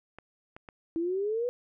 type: clicks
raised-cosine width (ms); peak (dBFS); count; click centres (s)
0.5; -29; 3; 0.186 / 0.565 / 0.688
type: exponential sweep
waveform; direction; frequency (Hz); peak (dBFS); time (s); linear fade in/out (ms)
sine; up; 323.7 to 499.8; -27; 0.96-1.49; 0
effects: none